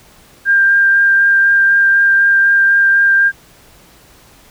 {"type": "tone with vibrato", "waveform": "sine", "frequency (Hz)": 1594, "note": "G6", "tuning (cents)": 28, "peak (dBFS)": -7, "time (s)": [0.45, 3.32], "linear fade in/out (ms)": 50, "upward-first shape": "sine", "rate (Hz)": 4, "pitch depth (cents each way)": 10, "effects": ["pink hiss -45 dBFS RMS until 4.5 s"]}